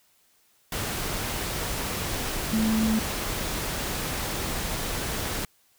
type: tone in noise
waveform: sine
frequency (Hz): 220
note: A3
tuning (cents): 0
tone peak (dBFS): -21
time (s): 2.53-2.99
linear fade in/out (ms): 2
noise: pink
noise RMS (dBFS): -30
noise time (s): 0.72-5.45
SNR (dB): +6
effects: white hiss -64 dBFS RMS until 5.78 s